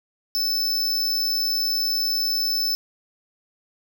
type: tone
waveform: square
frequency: 5270 Hz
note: E8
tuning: 1 cent flat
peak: -21 dBFS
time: 0.35-2.75 s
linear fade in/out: 0 ms
effects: none